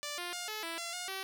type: tone with pitch steps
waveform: 5% pulse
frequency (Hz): 587 / 351.6 / 709 / 429.9 / 331.8 / 682 / 716 / 383.7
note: D5 / F4 / F5 / A4 / E4 / F5 / F5 / G4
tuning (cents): -1 / +12 / +26 / -40 / +11 / -41 / +43 / -37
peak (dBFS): -26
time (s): 0.03-1.23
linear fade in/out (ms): 0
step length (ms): 150
effects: none

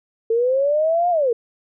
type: linear two-way sweep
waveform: sine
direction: up then down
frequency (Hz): 444.8 to 718 to 444.8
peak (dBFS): -15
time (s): 0.3-1.33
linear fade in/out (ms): 5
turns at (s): 1.1
effects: none

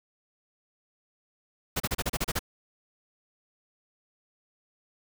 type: noise bursts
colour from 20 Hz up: pink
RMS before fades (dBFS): -28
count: 9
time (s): 1.76-2.393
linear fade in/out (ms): 10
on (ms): 41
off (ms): 33
effects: none

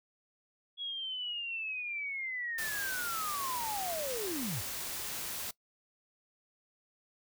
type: linear sweep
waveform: sine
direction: down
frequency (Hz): 3356 to 73.42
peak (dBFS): -35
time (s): 0.77-4.63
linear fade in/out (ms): 50
type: noise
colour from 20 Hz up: white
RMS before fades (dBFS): -39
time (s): 2.58-5.51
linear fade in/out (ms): 5
effects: noise-tail reverb RT60 0.1 s tail -21 dB re dry

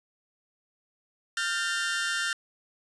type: tone cluster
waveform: sawtooth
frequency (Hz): 1396 / 1563 / 1804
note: F6 / G6 / A6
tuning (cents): -1 / -6 / +43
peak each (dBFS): -27 / -29 / -28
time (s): 1.37-2.33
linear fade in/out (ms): 2
effects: resampled to 22050 Hz

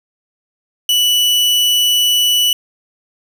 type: tone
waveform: 40% pulse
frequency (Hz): 2960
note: F#7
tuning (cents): 0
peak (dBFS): -10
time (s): 0.89-2.53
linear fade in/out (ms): 2
effects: none

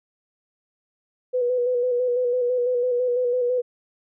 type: tone with vibrato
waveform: sine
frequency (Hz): 493.9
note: B4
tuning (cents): 0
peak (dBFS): -19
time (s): 1.33-3.62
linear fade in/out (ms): 20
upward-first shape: square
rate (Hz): 6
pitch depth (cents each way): 31
effects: none

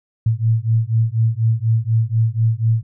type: beating tone pair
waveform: sine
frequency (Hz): 110.9 / 115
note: A2 / A#2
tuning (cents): +14 / -23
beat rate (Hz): 4.1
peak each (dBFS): -17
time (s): 0.26-2.83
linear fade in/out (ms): 5
effects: none

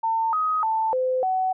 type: tone with pitch steps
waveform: sine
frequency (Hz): 901 / 1258 / 886 / 513 / 750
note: A5 / D#6 / A5 / C5 / F#5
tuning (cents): +41 / +19 / +12 / -34 / +23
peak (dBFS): -20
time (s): 0.03-1.53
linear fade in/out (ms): 10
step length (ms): 300
effects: none

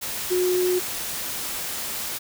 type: tone in noise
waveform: sine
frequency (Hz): 362.9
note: F#4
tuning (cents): -34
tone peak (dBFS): -19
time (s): 0.3-0.8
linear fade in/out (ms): 20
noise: white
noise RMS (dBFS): -30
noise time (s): 0.01-2.19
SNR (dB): +8
effects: none

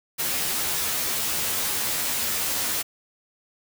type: noise with comb filter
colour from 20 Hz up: white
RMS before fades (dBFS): -26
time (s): 0.18-2.83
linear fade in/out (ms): 20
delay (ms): 13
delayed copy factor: +0.9
effects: none

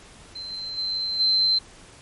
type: tone with level steps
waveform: sine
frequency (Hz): 4099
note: C8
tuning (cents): -36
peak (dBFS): -32 / -30 / -24 / -17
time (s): 0.35-1.59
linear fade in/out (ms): 10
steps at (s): 0.5 / 0.77 / 1.19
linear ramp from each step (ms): 20
effects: pink hiss -48 dBFS RMS until 2.01 s + MP3 48 kbps

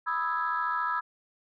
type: chord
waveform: sine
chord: E major seventh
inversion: second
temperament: equal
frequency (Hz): 987.8 / 1244.5 / 1318.5 / 1661.2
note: B5 / D#6 / E6 / G#6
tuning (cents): 0 / 0 / 0 / 0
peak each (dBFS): -31 / -34 / -30 / -33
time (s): 0.06-1.01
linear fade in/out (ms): 20
effects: tanh soft clip ceiling -18 dBFS

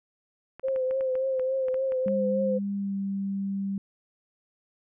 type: clicks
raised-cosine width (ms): 0.5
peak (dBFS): -28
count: 11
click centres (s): 0.596 / 0.684 / 0.761 / 0.91 / 1.009 / 1.154 / 1.396 / 1.684 / 1.743 / 1.921 / 2.082
type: tone with vibrato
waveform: sine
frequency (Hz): 523.3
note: C5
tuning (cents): 0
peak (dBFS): -24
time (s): 0.63-2.59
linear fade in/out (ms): 20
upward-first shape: triangle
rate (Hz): 3.5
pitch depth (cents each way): 42
type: tone with pitch glide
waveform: sine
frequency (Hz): 200 to 196.56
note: G3 to G3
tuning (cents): +35 to +5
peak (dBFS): -27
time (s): 2.06-3.78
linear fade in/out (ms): 2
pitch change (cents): -30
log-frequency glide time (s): 2.75-2.95
effects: none

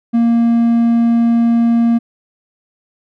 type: tone with hard clipping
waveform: triangle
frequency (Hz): 233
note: A#3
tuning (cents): -1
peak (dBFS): -10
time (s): 0.13-1.99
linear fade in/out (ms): 20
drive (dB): 6
effects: none

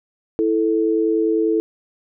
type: tone pair together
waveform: sine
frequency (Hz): 328.7 / 438.8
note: E4 / A4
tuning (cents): -5 / -5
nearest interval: perfect fourth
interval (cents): 500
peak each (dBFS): -18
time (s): 0.39-1.6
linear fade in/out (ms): 0
effects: none

